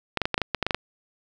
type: clicks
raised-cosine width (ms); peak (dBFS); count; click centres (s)
0.3; -7; 11; 0.173 / 0.217 / 0.255 / 0.343 / 0.379 / 0.417 / 0.547 / 0.627 / 0.666 / 0.708 / 0.746
effects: none